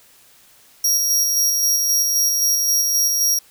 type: tone with tremolo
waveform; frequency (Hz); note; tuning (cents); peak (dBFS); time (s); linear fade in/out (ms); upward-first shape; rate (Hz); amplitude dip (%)
sawtooth; 5650; F8; +19; -12; 0.84-3.39; 5; square; 3.8; 25
effects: white hiss -51 dBFS RMS until 3.5 s